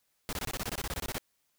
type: noise bursts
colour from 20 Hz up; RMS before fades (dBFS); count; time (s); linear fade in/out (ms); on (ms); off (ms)
pink; -35; 15; 0.29-1.182; 0; 38; 23
effects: white hiss -75 dBFS RMS until 1.58 s